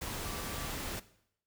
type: tone in noise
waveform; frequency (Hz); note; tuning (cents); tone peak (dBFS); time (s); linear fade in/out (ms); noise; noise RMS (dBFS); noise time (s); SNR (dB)
sine; 1161; D6; -20; -48; 0.25-0.68; 10; pink; -39; 0.01-1; -12
effects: noise-tail reverb RT60 0.7 s tail -17 dB re dry